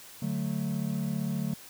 triangle chord, D major, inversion none, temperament equal, 146.83 / 185 / 220 Hz, D3 / F#3 / A3, 0 / 0 / 0 cents, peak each -31 dBFS, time 0.22-1.54 s, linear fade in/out 5 ms, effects white hiss -49 dBFS RMS until 1.69 s

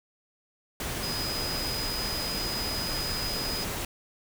sine tone in noise, 4979 Hz, D#8, in tune, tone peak -32 dBFS, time 1.03-3.64 s, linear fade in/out 2 ms, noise pink, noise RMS -33 dBFS, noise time 0.8-3.85 s, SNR -2 dB, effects none

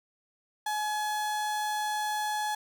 35% pulse tone, 847 Hz, G#5, 34 cents sharp, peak -27 dBFS, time 0.66-2.55 s, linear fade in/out 5 ms, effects none

